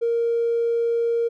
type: tone with tanh clipping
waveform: triangle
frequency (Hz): 466.2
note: A#4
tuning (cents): 0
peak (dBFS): -18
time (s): 0.01-1.29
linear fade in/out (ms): 20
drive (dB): 1
effects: none